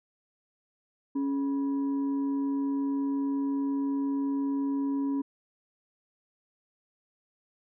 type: tone with frequency modulation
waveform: sine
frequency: 277.2 Hz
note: C#4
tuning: in tune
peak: -26 dBFS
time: 1.15-5.22 s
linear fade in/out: 10 ms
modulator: 700 Hz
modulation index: 0.27
effects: none